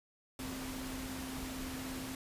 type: tone in noise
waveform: sine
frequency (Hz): 261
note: C4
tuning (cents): -4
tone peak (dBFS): -42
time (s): 0.39-2.15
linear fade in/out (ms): 2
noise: pink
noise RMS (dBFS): -44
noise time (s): 0.39-2.15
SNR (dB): -1
effects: resampled to 32000 Hz